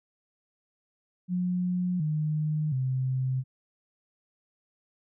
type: tone with pitch steps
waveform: sine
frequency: 180 / 153.12 / 130.25 Hz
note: F#3 / D#3 / C3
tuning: -47 / -27 / -7 cents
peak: -25 dBFS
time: 1.28-3.44 s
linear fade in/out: 50 ms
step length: 720 ms
effects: none